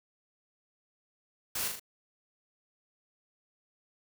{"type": "noise with echo", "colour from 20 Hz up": "white", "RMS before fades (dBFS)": -34, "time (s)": [1.55, 1.68], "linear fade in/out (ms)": 5, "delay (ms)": 39, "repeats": 3, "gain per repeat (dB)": -4, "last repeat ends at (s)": 1.797, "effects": []}